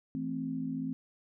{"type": "chord", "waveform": "sine", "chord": "A minor", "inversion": "second", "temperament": "equal", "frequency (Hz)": [164.81, 220, 261.6], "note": ["E3", "A3", "C4"], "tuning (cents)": [0, 0, 0], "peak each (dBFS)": [-39, -40, -34], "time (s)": [0.15, 0.93], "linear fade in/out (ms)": 0, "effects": []}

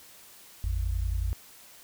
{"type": "tone pair together", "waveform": "sine", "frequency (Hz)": [53.87, 84.8], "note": ["A1", "E2"], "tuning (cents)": [-36, 50], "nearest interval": "minor sixth", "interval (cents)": 786, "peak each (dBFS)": [-27, -30], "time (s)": [0.64, 1.33], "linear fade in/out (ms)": 0, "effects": ["tanh soft clip ceiling -18 dBFS", "white hiss -52 dBFS RMS until 1.83 s"]}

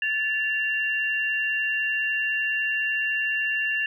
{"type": "tone pair together", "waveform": "sine", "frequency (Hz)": [1743.1, 2767], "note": ["A6", "F7"], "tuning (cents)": [-17, -17], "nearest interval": "minor sixth", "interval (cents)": 800, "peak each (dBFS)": [-25, -26], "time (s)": [0.02, 3.86], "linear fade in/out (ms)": 2, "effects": []}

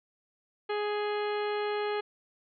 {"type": "harmonic tone", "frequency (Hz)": 416.6, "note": "G#4", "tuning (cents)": 5, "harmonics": [1, 2, 3, 4, 5, 6, 7, 8, 10], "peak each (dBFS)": [-30, -36, -40, -42, -44, -46, -47, -48, -50], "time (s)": [0.69, 2.01], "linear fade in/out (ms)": 10, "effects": []}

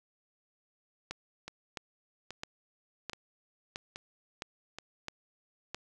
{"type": "two click trains", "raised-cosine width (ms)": 0.2, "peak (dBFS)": [-24, -20], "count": [5, 8], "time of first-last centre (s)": [[1.48, 4.786], [1.11, 5.746]], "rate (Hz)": [1.21, 1.51], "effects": []}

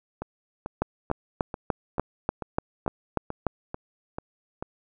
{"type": "two click trains", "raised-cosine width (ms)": 1, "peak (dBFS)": [-9, -18], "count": [10, 11], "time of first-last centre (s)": [[0.82, 3.467], [0.22, 4.625]], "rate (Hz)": [3.4, 2.27], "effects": []}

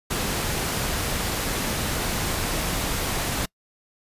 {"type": "noise", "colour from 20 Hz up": "pink", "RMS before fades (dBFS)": -26, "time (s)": [0.1, 3.46], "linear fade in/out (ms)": 10, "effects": ["noise-tail reverb RT60 0.1 s tail -26 dB re dry", "resampled to 32000 Hz"]}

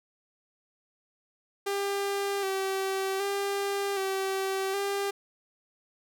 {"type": "tone with vibrato", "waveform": "sawtooth", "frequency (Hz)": 392, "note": "G4", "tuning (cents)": 0, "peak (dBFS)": -24, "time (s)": [1.66, 5.11], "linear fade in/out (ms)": 10, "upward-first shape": "square", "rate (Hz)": 0.65, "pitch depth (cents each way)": 30, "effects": []}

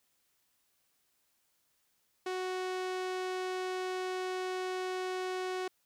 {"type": "tone with low-pass filter", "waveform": "sawtooth", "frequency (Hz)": 370, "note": "F#4", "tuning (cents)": 0, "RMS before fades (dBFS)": -36, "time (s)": [2.26, 5.68], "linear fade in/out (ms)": 5, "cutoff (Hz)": 7700, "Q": 0.52, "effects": ["white hiss -75 dBFS RMS until 5.85 s"]}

